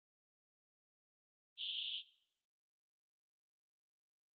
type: band-pass noise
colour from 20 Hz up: pink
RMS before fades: -43 dBFS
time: 1.57-2.03 s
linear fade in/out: 50 ms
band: 2900 to 3600 Hz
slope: 96 dB/octave
effects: noise-tail reverb RT60 0.6 s tail -17 dB re dry + Opus 24 kbps